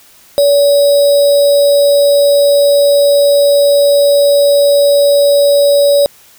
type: tone with sample-and-hold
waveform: sine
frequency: 570 Hz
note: C#5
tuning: 48 cents sharp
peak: -5 dBFS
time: 0.38-6.06 s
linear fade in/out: 0 ms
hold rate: 4410 Hz
effects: white hiss -43 dBFS RMS until 6.38 s